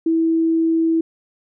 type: tone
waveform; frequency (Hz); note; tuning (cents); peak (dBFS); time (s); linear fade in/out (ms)
sine; 326.7; E4; -15; -14; 0.06-1.01; 5
effects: none